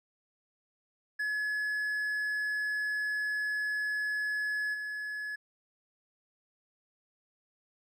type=tone with level steps; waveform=triangle; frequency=1700 Hz; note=G#6; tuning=40 cents sharp; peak=-28 / -33 dBFS; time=1.19-5.36 s; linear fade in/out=10 ms; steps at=4.73 s; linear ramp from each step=20 ms; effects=none